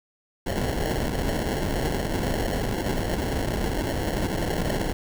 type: noise with sample-and-hold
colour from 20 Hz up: pink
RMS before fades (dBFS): -26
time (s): 0.46-4.93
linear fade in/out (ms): 5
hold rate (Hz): 1225
effects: none